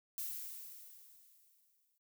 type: noise with exponential decay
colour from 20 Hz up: violet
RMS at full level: -40 dBFS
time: 0.18-1.98 s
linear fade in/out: 1 ms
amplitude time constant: 390 ms
effects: noise-tail reverb RT60 0.1 s tail -17 dB re dry